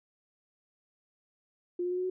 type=tone with pitch steps; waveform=sine; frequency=353.3 / 357.4 / 361.6 / 365.8 / 370 Hz; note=F4 / F4 / F#4 / F#4 / F#4; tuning=+20 / +40 / -40 / -20 / 0 cents; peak=-29 dBFS; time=1.79-2.1 s; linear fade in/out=5 ms; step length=62 ms; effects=none